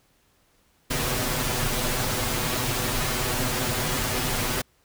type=noise with comb filter; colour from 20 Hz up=pink; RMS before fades=-26 dBFS; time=0.9-4.62 s; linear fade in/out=10 ms; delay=8 ms; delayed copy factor=+0.85; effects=pink hiss -64 dBFS RMS until 4.84 s